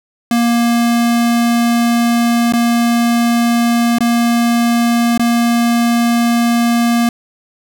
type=tone with dropouts; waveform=square; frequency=235.5 Hz; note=A#3; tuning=18 cents sharp; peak=-11 dBFS; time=0.31-7.09 s; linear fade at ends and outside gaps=2 ms; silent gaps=2.524-2.535 / 3.985-4.006 / 5.177-5.195 s; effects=none